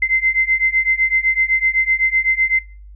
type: beating tone pair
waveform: sine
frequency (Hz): 2068 / 2075.9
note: C7 / C7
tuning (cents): -21 / -14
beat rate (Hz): 7.9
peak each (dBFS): -17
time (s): 0.02-2.59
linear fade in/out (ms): 5
effects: noise-tail reverb RT60 0.4 s tail -25 dB re dry + added 50 Hz sine -36 dBFS peak until 2.95 s